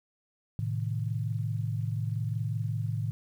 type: chord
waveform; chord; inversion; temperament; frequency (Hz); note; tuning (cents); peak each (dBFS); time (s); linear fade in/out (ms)
sine; A diminished; none; equal; 110 / 130.81 / 155.56; A2 / C3 / Eb3; 0 / 0 / 0; -30 / -36 / -35; 0.59-3.11; 0
effects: 10-bit